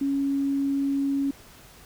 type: tone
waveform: sine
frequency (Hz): 277.2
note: C#4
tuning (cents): 0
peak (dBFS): -22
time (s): 0.01-1.31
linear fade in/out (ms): 5
effects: pink hiss -50 dBFS RMS until 1.85 s